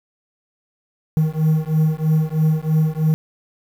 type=beating tone pair; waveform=triangle; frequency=155.2 / 158.3 Hz; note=D#3 / D#3; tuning=-4 / +30 cents; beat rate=3.1 Hz; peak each=-16 dBFS; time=1.17-3.14 s; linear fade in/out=0 ms; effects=7-bit